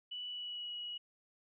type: tone with pitch glide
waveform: sine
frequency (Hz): 2960 to 2914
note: F#7 to F#7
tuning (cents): 0 to -27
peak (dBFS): -40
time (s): 0.11-0.98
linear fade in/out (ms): 10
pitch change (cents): -27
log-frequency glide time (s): 0.27-0.72
effects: none